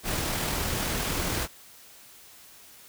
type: noise with amplitude modulation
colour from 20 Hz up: pink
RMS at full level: -28 dBFS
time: 0.03-1.48 s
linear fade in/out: 50 ms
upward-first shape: sine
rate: 40.3 Hz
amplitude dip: 25%
effects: white hiss -51 dBFS RMS until 2.88 s